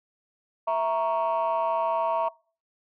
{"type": "chord", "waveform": "sine", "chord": "A# diminished", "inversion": "second", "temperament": "equal with one note detuned", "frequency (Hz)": [659.3, 935, 1108.7], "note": ["E5", "A#5", "C#6"], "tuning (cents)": [0, 5, 0], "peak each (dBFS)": [-24, -25, -29], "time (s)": [0.67, 2.29], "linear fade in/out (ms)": 10, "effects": ["noise-tail reverb RT60 0.4 s tail -24 dB re dry", "tanh soft clip ceiling -18 dBFS"]}